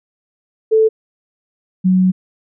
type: tone pair in turn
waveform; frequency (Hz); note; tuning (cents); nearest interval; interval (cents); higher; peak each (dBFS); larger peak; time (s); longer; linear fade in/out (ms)
sine; 440 / 185.38; A4 / F#3; 0 / +4; octave + minor third; 1496; first; -8 / -9; first; 0.71-0.89 / 1.84-2.12; second; 20
effects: none